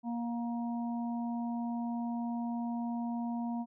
harmonic tone, 235.8 Hz, A#3, 20 cents sharp, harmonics 1 / 3 / 4, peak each -33 / -43 / -45 dBFS, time 0.03-3.66 s, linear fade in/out 50 ms, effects none

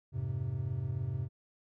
triangle chord, F minor, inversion none, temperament equal, 87.31 / 103.83 / 130.81 Hz, F2 / Ab2 / C3, 0 / 0 / 0 cents, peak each -39 / -35 / -33 dBFS, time 0.12-1.29 s, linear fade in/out 50 ms, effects none

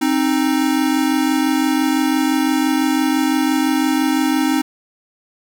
square tone pair together, 264.7 / 310.6 Hz, C4 / D#4, +20 / -3 cents, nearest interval minor third, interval 277 cents, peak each -18 dBFS, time 0.01-4.62 s, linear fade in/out 10 ms, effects none

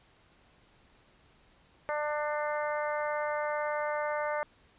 harmonic tone, 298.5 Hz, D4, 28 cents sharp, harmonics 2 / 3 / 4 / 5 / 6 / 7, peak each -32 / -36 / -38 / -40 / -42 / -43 dBFS, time 1.89-4.43 s, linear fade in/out 0 ms, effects pink hiss -63 dBFS RMS until 4.78 s + resampled to 8000 Hz

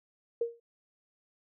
sine tone with exponential decay, 467.4 Hz, A#4, 5 cents sharp, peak -24 dBFS, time 0.41-0.6 s, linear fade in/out 5 ms, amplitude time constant 40 ms, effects none

